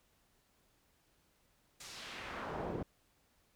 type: noise with band-pass filter sweep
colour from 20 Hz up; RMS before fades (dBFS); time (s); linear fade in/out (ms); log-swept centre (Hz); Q
brown; -43; 1.8-2.83; 5; 7600 to 370; 1.1
effects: pink hiss -73 dBFS RMS until 3.55 s